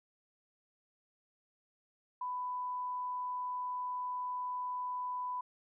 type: tone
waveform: sine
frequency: 996 Hz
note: B5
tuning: 14 cents sharp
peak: -35 dBFS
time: 2.21-5.41 s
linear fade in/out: 5 ms
effects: none